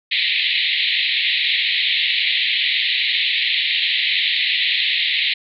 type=band-pass noise; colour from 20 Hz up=white; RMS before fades=-19 dBFS; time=0.11-5.34 s; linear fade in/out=10 ms; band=1900 to 4100 Hz; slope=96 dB/octave; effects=none